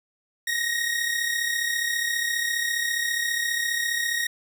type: tone pair together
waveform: sawtooth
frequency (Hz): 1865.2 / 1900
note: A#6 / A#6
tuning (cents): +1 / +33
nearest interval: unison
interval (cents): 32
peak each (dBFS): -22 / -25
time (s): 0.47-4.27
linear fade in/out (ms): 5
effects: none